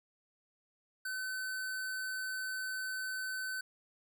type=tone; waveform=square; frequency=1521 Hz; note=F#6; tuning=47 cents sharp; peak=-37 dBFS; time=1.05-3.61 s; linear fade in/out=5 ms; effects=none